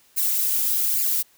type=noise with flanger; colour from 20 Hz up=violet; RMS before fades=-22 dBFS; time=0.16-1.23 s; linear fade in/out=20 ms; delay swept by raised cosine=0.42 to 5.32 ms; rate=1.2 Hz; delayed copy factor=+0.95; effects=white hiss -58 dBFS RMS until 1.37 s